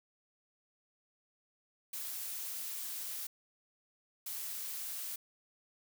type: noise bursts at uneven times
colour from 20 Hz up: blue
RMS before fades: -41 dBFS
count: 2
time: 1.93-3.27 / 4.26-5.16 s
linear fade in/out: 5 ms
effects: none